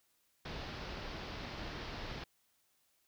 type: low-pass noise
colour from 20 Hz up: pink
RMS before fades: -44 dBFS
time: 0.45-2.24 s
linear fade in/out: 5 ms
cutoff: 5200 Hz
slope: 48 dB/octave
effects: white hiss -75 dBFS RMS until 3.07 s